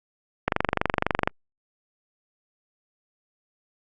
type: click train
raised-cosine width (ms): 0.5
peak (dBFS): -5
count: 20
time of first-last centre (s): 0.48-1.275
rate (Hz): 23.9
effects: Opus 48 kbps